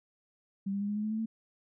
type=tone with pitch steps; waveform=sine; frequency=196 / 199.66 / 203.4 / 207.2 / 211 / 215 / 219 / 223.1 Hz; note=G3 / G3 / G#3 / G#3 / G#3 / A3 / A3 / A3; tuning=0 / +32 / -36 / -4 / +28 / -40 / -8 / +24 cents; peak=-30 dBFS; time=0.66-1.26 s; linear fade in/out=10 ms; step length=75 ms; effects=none